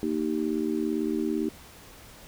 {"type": "chord", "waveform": "sine", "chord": "Eb major", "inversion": "second", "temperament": "just", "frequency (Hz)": [233.3, 311.1, 388.9], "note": ["Bb3", "Eb4", "G4"], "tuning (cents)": [2, 0, -14], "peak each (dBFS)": [-30, -28, -31], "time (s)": [0.03, 1.49], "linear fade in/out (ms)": 0, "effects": ["pink hiss -49 dBFS RMS until 2.27 s"]}